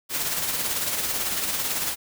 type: noise with tremolo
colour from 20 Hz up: white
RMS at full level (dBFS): -25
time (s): 0.09-1.96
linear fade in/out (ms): 50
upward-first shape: sine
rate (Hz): 18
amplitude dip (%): 40
effects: none